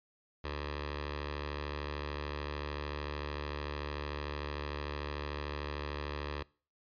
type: tone with notch filter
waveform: 10% pulse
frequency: 73.4 Hz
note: D2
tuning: in tune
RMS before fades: -39 dBFS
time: 0.44-6.43 s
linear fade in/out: 5 ms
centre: 200 Hz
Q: 0.52
effects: noise-tail reverb RT60 0.4 s tail -24 dB re dry + resampled to 11025 Hz